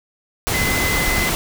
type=tone in noise; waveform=sine; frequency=2036 Hz; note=C7; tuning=48 cents flat; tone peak=-21 dBFS; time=0.54-1.29 s; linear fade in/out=0 ms; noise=pink; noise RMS=-20 dBFS; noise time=0.47-1.35 s; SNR=-4 dB; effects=none